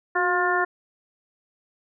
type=harmonic tone with a mistuned harmonic; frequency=355.1 Hz; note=F4; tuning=29 cents sharp; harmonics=1 / 2 / 3 / 4 / 5; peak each=-26 / -26 / -26 / -26 / -26 dBFS; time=0.15-0.65 s; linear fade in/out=10 ms; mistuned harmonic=1; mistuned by=+46 cents; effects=none